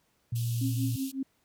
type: tone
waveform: sine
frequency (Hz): 117.5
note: A#2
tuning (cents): +14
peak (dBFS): -27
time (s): 0.32-0.96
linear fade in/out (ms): 5
type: band-pass noise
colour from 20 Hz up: white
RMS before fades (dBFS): -44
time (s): 0.35-1.12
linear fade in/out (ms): 10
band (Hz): 2600 to 16000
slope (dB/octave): 96
type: tone with tremolo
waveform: sine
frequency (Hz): 267.9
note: C4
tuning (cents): +41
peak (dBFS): -27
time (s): 0.61-1.23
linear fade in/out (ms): 5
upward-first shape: triangle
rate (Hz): 5.4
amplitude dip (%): 100
effects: pink hiss -71 dBFS RMS until 1.44 s + high-pass 60 Hz 12 dB/octave